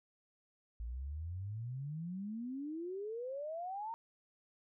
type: exponential sweep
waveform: sine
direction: up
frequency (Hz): 55 to 932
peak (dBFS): -39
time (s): 0.8-3.94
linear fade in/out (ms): 0
effects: none